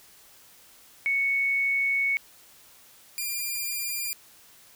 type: tone pair in turn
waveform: sine / 5% pulse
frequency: 2217 / 2398 Hz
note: C#7 / D7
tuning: 0 / +36 cents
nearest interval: minor second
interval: 136 cents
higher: second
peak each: -22 / -19 dBFS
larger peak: second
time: 1.06-2.17 / 3.18-4.13 s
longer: first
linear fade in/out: 0 ms
effects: white hiss -54 dBFS RMS until 4.75 s